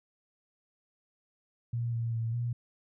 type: tone with pitch steps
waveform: sine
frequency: 118.1 / 115.9 / 114.1 / 119.6 Hz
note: A#2 / A#2 / A#2 / A#2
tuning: +23 / -10 / -37 / +45 cents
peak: -29 dBFS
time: 1.73-2.53 s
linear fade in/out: 5 ms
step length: 200 ms
effects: none